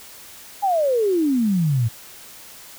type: exponential sweep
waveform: sine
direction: down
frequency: 830 to 108.3 Hz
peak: -16 dBFS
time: 0.62-1.89 s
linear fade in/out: 20 ms
effects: white hiss -42 dBFS RMS until 2.78 s